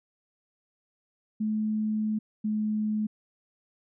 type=tone pair in turn; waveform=sine; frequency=215.3 / 213.8 Hz; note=A3 / A3; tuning=-37 / -49 cents; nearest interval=unison; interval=12 cents; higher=first; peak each=-25 dBFS; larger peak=neither; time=1.4-2.19 / 2.44-3.07 s; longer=first; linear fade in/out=10 ms; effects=none